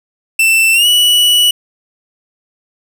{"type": "tone with pitch glide", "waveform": "45% pulse", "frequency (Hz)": [2669, 2944], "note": ["E7", "F#7"], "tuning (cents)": [21, -9], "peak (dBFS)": -7, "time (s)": [0.39, 1.51], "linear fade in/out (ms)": 5, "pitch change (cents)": 170, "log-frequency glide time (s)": [0.73, 0.87], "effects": []}